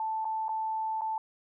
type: tone with dropouts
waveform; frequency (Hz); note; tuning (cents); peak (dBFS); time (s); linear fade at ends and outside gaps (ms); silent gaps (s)
sine; 880; A5; 0; -29; 0-1.18; 2; 0.246-0.252 / 0.483-0.491 / 1.01-1.017
effects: none